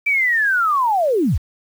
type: linear sweep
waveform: sine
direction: down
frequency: 2349 to 41.2 Hz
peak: -14 dBFS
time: 0.06-1.38 s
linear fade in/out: 10 ms
effects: 7-bit